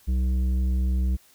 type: tone with tanh clipping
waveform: triangle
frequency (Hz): 63.5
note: B1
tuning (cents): +49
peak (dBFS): -22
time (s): 0.07-1.17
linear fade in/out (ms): 20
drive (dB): 13
effects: white hiss -57 dBFS RMS until 1.34 s